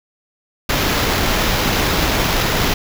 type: noise with sample-and-hold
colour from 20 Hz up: pink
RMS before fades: -17 dBFS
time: 0.69-2.74 s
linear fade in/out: 5 ms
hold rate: 8820 Hz
effects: none